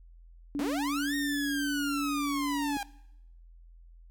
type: tone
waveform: sine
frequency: 285.8 Hz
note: D4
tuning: 47 cents flat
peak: -29 dBFS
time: 0.55-2.77 s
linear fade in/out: 0 ms
type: linear two-way sweep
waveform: sawtooth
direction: up then down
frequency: 191.8 to 1864.7 to 794 Hz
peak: -29 dBFS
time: 0.59-2.83 s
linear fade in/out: 2 ms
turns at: 1.15 s
effects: noise-tail reverb RT60 0.8 s tail -21 dB re dry + added 42 Hz sine -50 dBFS peak until 4.1 s